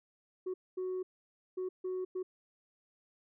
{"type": "tone bursts at uneven times", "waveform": "sine", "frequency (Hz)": 370, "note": "F#4", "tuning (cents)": 0, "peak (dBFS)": -32, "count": 5, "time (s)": [[0.46, 0.54], [0.77, 1.03], [1.57, 1.69], [1.84, 2.05], [2.15, 2.23]], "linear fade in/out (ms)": 10, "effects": ["tanh soft clip ceiling -32 dBFS"]}